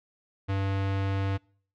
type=tone with low-pass filter; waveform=square; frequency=97.6 Hz; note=G2; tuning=7 cents flat; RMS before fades=-28 dBFS; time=0.48-1.38 s; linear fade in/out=20 ms; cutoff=2900 Hz; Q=0.96; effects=noise-tail reverb RT60 0.5 s tail -25 dB re dry